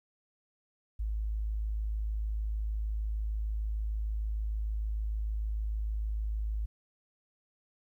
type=tone; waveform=sine; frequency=53.3 Hz; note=G#1; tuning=46 cents sharp; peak=-30 dBFS; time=0.99-6.66 s; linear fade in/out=10 ms; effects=12-bit